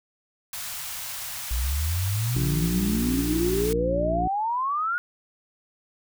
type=band-stop noise; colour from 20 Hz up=white; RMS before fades=-34 dBFS; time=0.53-3.73 s; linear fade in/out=2 ms; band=150 to 690 Hz; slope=24 dB/octave
type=exponential sweep; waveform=sine; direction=up; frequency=57.2 to 1459 Hz; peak=-23 dBFS; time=1.51-4.98 s; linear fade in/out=0 ms
type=harmonic tone; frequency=58.27 Hz; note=A#1; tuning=in tune; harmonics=1 / 2 / 3 / 4 / 5 / 6 / 7; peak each=-29 / -36 / -31 / -42 / -32 / -35 / -43 dBFS; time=2.35-4.28 s; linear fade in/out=10 ms
effects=none